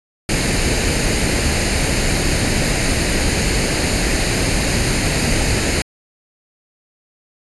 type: noise with comb filter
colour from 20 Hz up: pink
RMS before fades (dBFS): -17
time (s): 0.29-5.82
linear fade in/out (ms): 2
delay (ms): 0.44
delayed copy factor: +0.55
effects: resampled to 24000 Hz